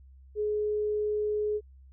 sine tone, 421.3 Hz, G#4, 25 cents sharp, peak -26 dBFS, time 0.35-1.61 s, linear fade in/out 50 ms, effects added 66 Hz sine -50 dBFS peak until 1.92 s

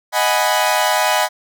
sawtooth chord, G# minor seventh, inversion second, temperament equal, 622.3 / 740 / 830.6 / 987.8 Hz, D#5 / F#5 / G#5 / B5, 0 / 0 / 0 / 0 cents, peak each -16 dBFS, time 0.12-1.29 s, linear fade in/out 50 ms, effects none

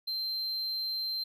triangle tone, 4130 Hz, C8, 23 cents flat, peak -30 dBFS, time 0.07-1.24 s, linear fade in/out 10 ms, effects none

